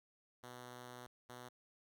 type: tone bursts at uneven times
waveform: 5% pulse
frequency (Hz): 123.47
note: B2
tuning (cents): 0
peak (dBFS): -39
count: 2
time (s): 0.43-1.07 / 1.29-1.49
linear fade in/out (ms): 10
effects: none